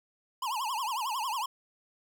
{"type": "tone with vibrato", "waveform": "square", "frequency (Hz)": 962, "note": "B5", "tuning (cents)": -46, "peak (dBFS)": -31, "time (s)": [0.42, 1.46], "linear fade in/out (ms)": 5, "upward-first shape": "triangle", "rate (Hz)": 11, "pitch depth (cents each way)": 270, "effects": []}